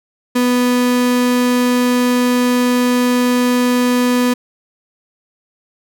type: tone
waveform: 35% pulse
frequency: 247.1 Hz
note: B3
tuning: 1 cent sharp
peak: -10 dBFS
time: 0.35-4.34 s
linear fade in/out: 10 ms
effects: none